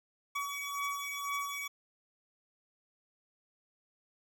25% pulse beating tone pair, 1133 / 1135 Hz, C#6 / C#6, +37 / +41 cents, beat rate 2 Hz, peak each -34 / -35 dBFS, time 0.35-1.68 s, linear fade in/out 10 ms, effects none

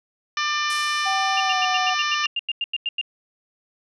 harmonic tone, 596 Hz, D5, 25 cents sharp, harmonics 2 / 3 / 4 / 5 / 6 / 7 / 8 / 9 / 10, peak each -25 / -27 / -29 / -31 / -34 / -36 / -39 / -33 / -36 dBFS, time 0.37-2.26 s, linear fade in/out 2 ms
blue noise with exponential decay, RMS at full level -30 dBFS, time 0.7-2.08 s, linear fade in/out 1 ms, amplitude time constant 300 ms
sine tone with pitch glide, 770 to 743.3 Hz, G5 to F#5, -31 to +8 cents, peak -23 dBFS, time 1.05-1.95 s, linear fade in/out 20 ms, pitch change -61 cents, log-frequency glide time 1.41-1.61 s
sine tone bursts, 2804 Hz, F7, 6 cents sharp, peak -21 dBFS, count 14, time 1.37-3.013 s, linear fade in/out 2 ms, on 31 ms, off 93 ms
effects resampled to 24000 Hz

